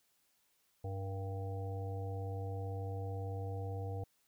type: harmonic tone with a mistuned harmonic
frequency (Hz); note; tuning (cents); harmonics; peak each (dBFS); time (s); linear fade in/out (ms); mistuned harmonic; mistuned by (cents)
98; G2; 0; 1 / 3 / 5 / 7 / 8; -38 / -52 / -46 / -51 / -51; 0.84-4.04; 5; 5; -47
effects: white hiss -75 dBFS RMS until 4.27 s